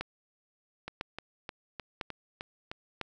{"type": "two click trains", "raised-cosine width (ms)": 0.3, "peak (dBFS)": [-22, -18], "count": [7, 4], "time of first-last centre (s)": [[0.88, 2.715], [0.01, 3.013]], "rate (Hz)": [3.27, 0.999], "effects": []}